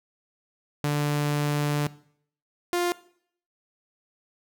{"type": "tone pair in turn", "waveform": "sawtooth", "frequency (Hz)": [146.83, 351.2], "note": ["D3", "F4"], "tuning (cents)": [0, 10], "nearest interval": "octave + minor third", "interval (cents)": 1510, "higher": "second", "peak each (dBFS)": -19, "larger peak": "neither", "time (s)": [[0.84, 1.87], [2.73, 2.92]], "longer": "first", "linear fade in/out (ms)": 0, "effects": ["noise-tail reverb RT60 0.6 s tail -19 dB re dry"]}